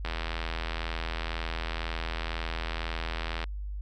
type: click train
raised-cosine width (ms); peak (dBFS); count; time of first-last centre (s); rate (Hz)
0.3; -17; 279; 0.05-3.44; 82
effects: added 50 Hz sine -33 dBFS peak until 3.81 s